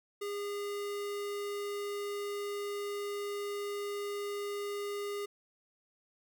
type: tone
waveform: square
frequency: 407.4 Hz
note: G#4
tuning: 33 cents flat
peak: -36 dBFS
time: 0.21-5.26 s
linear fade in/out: 10 ms
effects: none